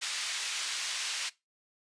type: band-pass noise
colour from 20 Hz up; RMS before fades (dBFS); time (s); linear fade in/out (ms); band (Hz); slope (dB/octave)
pink; -35; 0.01-1.3; 20; 2300 to 7500; 12
effects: noise-tail reverb RT60 0.2 s tail -19 dB re dry + resampled to 22050 Hz